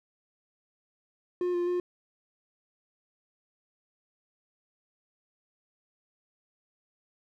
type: tone with pitch steps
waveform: triangle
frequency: 357.1 / 350.4 / 356.1 Hz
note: F4 / F4 / F4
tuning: +39 / +6 / +34 cents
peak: -24 dBFS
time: 1.41-1.8 s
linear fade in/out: 2 ms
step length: 130 ms
effects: none